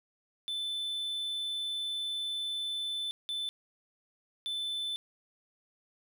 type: tone bursts at uneven times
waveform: triangle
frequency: 3520 Hz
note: A7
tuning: in tune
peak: -31 dBFS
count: 3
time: 0.48-3.11 / 3.29-3.49 / 4.46-4.96 s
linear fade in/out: 0 ms
effects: none